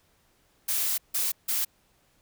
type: noise bursts at uneven times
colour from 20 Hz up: blue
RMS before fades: -27 dBFS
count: 3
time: 0.68-0.98 / 1.14-1.32 / 1.48-1.65 s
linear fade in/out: 10 ms
effects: pink hiss -66 dBFS RMS until 2.21 s